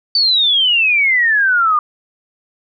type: exponential sweep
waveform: sine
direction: down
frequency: 4600 to 1193 Hz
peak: -10 dBFS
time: 0.15-1.79 s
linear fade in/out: 2 ms
effects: none